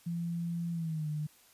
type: tone with pitch glide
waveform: sine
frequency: 170 to 151.45 Hz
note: F3 to D#3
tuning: -46 to -46 cents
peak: -32 dBFS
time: 0.06-1.27 s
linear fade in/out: 10 ms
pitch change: -200 cents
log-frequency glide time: 0.72-1.08 s
effects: white hiss -62 dBFS RMS until 1.53 s + resampled to 32000 Hz